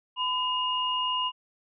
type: tone pair together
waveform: sine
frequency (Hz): 1008 / 2851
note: B5 / F7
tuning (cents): +35 / +35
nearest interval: octave + tritone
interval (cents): 1800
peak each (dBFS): -28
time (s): 0.16-1.32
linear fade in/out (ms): 50
effects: none